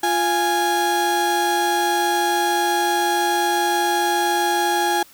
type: tone pair together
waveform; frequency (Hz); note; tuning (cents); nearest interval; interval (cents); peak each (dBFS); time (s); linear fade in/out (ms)
35% pulse; 348.6 / 829.1; F4 / G#5; -3 / -3; octave + minor third; 1500; -21 / -17; 0.03-5.03; 5
effects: white hiss -49 dBFS RMS until 5.13 s